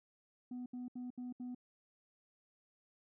sine tone bursts, 248 Hz, B3, 7 cents sharp, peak -39 dBFS, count 5, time 0.51-1.548 s, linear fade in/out 5 ms, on 150 ms, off 72 ms, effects tanh soft clip ceiling -40 dBFS

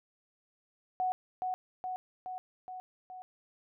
sine tone with echo, 740 Hz, F#5, in tune, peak -28 dBFS, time 1-1.12 s, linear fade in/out 0 ms, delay 420 ms, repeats 5, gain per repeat -3 dB, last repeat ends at 3.22 s, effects none

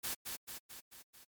white noise with echo, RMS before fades -38 dBFS, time 0.03-0.15 s, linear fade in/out 20 ms, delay 220 ms, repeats 5, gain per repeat -4 dB, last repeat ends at 1.25 s, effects MP3 96 kbps

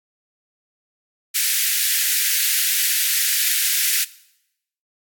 white high-pass noise, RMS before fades -19 dBFS, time 1.34-4.05 s, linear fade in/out 20 ms, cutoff 1600 Hz, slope 48 dB/octave, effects noise-tail reverb RT60 0.8 s tail -19 dB re dry + AAC 64 kbps

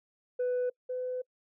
sine tone pair in turn, 497 / 504.5 Hz, B4 / B4, +11 / +37 cents, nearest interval unison, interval 26 cents, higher second, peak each -25 / -31 dBFS, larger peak first, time 0.39-0.7 / 0.89-1.22 s, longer second, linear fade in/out 10 ms, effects noise-tail reverb RT60 0.1 s tail -26 dB re dry + tanh soft clip ceiling -26 dBFS

